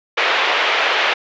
white band-pass noise, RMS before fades -17 dBFS, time 0.17-1.14 s, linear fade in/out 10 ms, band 440 to 3100 Hz, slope 24 dB/octave, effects resampled to 16000 Hz

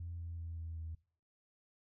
sine tone with pitch steps, 85.5 / 84.32 / 83.16 / 82.02 / 80.89 Hz, F2 / E2 / E2 / E2 / E2, -36 / +40 / +16 / -8 / -32 cents, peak -40 dBFS, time 0-0.95 s, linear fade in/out 5 ms, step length 190 ms, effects noise-tail reverb RT60 0.5 s tail -23 dB re dry + tanh soft clip ceiling -36 dBFS

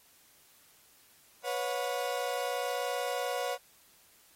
35% pulse chord, B suspended second, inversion none, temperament equal with one note detuned, 493.9 / 554.4 / 724.3 Hz, B4 / C#5 / F#5, 0 / 0 / -37 cents, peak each -34 dBFS, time 1.43-3.58 s, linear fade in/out 50 ms, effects white hiss -62 dBFS RMS until 4.35 s + AAC 48 kbps

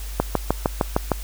click train, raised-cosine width 1 ms, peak -3 dBFS, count 7, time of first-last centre 0.2-1.117 s, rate 6.54 Hz, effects added 50 Hz sine -29 dBFS peak until 1.23 s + white hiss -40 dBFS RMS until 1.23 s

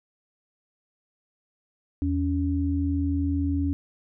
sine tone pair together, 82.5 / 280.4 Hz, E2 / C#4, +2 / +20 cents, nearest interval octave + major sixth, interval 2118 cents, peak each -25 dBFS, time 2.02-3.73 s, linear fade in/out 0 ms, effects none

